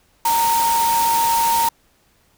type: tone in noise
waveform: sine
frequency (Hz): 924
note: A#5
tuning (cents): -16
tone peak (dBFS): -15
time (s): 0.25-1.69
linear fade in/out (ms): 5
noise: white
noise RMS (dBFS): -24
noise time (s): 0.25-1.69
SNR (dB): +6
effects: pink hiss -59 dBFS RMS until 2.37 s